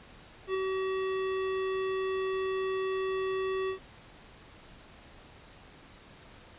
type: tone with ADSR envelope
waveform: square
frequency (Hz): 380.2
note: F#4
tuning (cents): +47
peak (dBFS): -27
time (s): 0.47-3.79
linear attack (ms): 75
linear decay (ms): 5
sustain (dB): -3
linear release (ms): 99
effects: pink hiss -53 dBFS RMS until 6.58 s + resampled to 8000 Hz